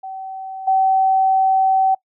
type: tone with level steps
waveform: sine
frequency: 765 Hz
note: G5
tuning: 42 cents flat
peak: -27 / -12 dBFS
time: 0.03-1.95 s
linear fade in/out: 10 ms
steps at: 0.67 s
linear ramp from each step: 10 ms
effects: noise-tail reverb RT60 0.1 s tail -23 dB re dry